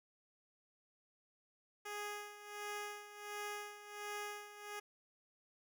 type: tone with tremolo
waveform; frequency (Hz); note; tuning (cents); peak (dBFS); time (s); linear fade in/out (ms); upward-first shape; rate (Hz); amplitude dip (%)
10% pulse; 414.3; G#4; -4; -33; 1.85-4.8; 10; sine; 1.4; 75
effects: none